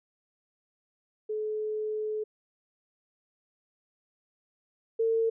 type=tone pair in turn; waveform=sine; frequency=429.2 / 452.1 Hz; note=A4 / A4; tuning=-43 / +47 cents; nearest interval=minor second; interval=90 cents; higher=second; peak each=-29 / -23 dBFS; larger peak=second; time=1.29-2.24 / 4.99-5.3 s; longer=first; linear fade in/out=10 ms; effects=none